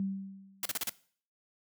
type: tone with exponential decay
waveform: sine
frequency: 194.1 Hz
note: G3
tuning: 17 cents flat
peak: -28 dBFS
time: 0-0.74 s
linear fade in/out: 0 ms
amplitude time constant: 160 ms
type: noise bursts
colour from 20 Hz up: white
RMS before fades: -33 dBFS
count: 5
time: 0.63-0.895 s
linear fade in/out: 2 ms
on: 25 ms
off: 35 ms
effects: noise-tail reverb RT60 0.5 s tail -20 dB re dry + high-pass 100 Hz 12 dB/octave